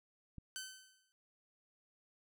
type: click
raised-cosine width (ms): 5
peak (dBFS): -36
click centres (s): 0.383
type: tone with exponential decay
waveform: 10% pulse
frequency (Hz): 1529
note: G6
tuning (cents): -44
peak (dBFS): -32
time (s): 0.56-1.12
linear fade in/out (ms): 0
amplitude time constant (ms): 120
effects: none